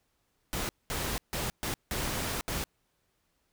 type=noise bursts at uneven times; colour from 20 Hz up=pink; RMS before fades=-33 dBFS; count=6; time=0.53-0.69 / 0.9-1.18 / 1.33-1.5 / 1.63-1.74 / 1.91-2.41 / 2.48-2.64 s; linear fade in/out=0 ms; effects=pink hiss -75 dBFS RMS until 3.52 s